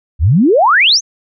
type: exponential sweep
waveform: sine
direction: up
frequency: 65.3 to 6645 Hz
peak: -6 dBFS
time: 0.19-1.01 s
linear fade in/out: 50 ms
effects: none

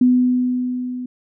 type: tone with level ramp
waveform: sine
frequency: 250 Hz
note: B3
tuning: 21 cents sharp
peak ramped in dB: -9 to -25 dBFS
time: 0.01-1.06 s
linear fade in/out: 5 ms
effects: none

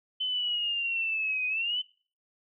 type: linear two-way sweep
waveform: sine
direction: down then up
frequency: 3050 to 2489 to 3050 Hz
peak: -27 dBFS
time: 0.2-1.82 s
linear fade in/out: 10 ms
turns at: 1.47 s
effects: noise-tail reverb RT60 0.4 s tail -21 dB re dry

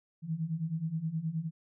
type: beating tone pair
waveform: sine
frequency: 155.56 / 165.06 Hz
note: D#3 / E3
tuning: 0 / +3 cents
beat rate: 9.5 Hz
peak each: -36 / -33 dBFS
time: 0.22-1.51 s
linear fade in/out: 50 ms
effects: none

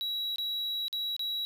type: tone with dropouts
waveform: triangle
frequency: 3886 Hz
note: B7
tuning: 29 cents flat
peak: -29 dBFS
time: 0.01-1.45 s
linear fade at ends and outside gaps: 0 ms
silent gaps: 0.359-0.383 / 0.882-0.928 / 1.165-1.194 s
effects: 10-bit

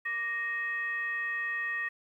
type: tone with frequency modulation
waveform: sine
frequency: 1864.7 Hz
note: A#6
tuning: in tune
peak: -30 dBFS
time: 0.05-1.89 s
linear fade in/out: 10 ms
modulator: 698 Hz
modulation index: 0.5
effects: 11-bit

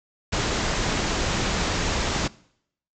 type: low-pass noise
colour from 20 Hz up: pink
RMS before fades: -25 dBFS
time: 0.32-2.28 s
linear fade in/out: 10 ms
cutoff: 7500 Hz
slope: 96 dB/octave
effects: noise-tail reverb RT60 0.7 s tail -22 dB re dry

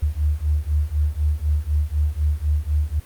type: beating tone pair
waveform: sine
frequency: 72.9 / 76.9 Hz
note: D2 / D#2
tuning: -12 / -20 cents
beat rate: 4 Hz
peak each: -21 dBFS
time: 0.02-3 s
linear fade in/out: 10 ms
effects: pink hiss -48 dBFS RMS until 3.05 s + Opus 32 kbps

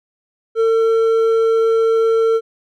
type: tone with hard clipping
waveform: sine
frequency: 451.3 Hz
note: A4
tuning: 44 cents sharp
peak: -13 dBFS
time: 0.55-2.41 s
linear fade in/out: 50 ms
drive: 5 dB
effects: none

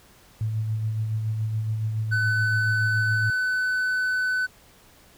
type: tone with tremolo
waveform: sine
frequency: 109.5 Hz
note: A2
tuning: 8 cents flat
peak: -22 dBFS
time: 0.41-3.3 s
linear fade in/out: 0 ms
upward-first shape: sine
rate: 7.1 Hz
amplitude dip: 35%
type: tone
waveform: triangle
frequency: 1506 Hz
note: F#6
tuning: 30 cents sharp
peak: -20 dBFS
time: 2.11-4.47 s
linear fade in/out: 20 ms
effects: pink hiss -54 dBFS RMS until 5.17 s

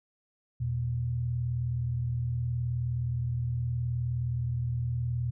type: tone pair together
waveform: sine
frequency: 82.08 / 121.3 Hz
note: E2 / B2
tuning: -7 / -31 cents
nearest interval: perfect fifth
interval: 676 cents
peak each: -36 / -28 dBFS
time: 0.6-5.31 s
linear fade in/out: 10 ms
effects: none

